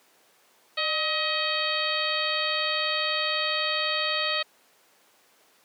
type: harmonic tone with a mistuned harmonic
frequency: 632 Hz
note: D#5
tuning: 27 cents sharp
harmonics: 1 / 2 / 3 / 4 / 5 / 6 / 7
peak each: -32 / -32 / -32 / -32 / -32 / -32 / -32 dBFS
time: 0.77-4.43 s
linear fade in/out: 10 ms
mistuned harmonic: 1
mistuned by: -68 cents
effects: pink hiss -60 dBFS RMS until 5.64 s + high-pass 400 Hz 12 dB/octave